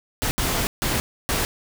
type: noise bursts at uneven times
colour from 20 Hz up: pink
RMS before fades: -23 dBFS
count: 4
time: 0.22-0.31 / 0.38-0.67 / 0.82-1 / 1.29-1.45 s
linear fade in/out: 0 ms
effects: none